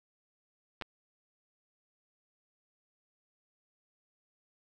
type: clicks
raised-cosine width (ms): 0.3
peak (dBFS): -22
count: 2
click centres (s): 0.813 / 0.822
effects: none